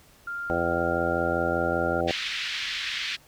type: tone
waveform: sine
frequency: 1396.9 Hz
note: F6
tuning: in tune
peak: -30 dBFS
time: 0.27-2.01 s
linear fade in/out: 5 ms
type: harmonic tone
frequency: 85.2 Hz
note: F2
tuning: 42 cents flat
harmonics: 1 / 2 / 3 / 4 / 5 / 6 / 7 / 8 / 9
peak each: -35 / -35 / -35 / -31 / -35 / -30 / -30 / -35 / -31 dBFS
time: 0.5-2.11 s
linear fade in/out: 0 ms
type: band-pass noise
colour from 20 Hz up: white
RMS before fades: -31 dBFS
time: 2.07-3.17 s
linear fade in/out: 20 ms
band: 1700 to 3900 Hz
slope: 24 dB/octave
effects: pink hiss -56 dBFS RMS until 3.27 s